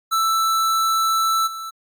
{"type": "tone with level steps", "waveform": "square", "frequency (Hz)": 1323, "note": "E6", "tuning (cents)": 6, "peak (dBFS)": [-17, -29], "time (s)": [0.11, 1.71], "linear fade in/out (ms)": 20, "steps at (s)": 1.46, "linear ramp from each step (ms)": 20, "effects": ["MP3 96 kbps"]}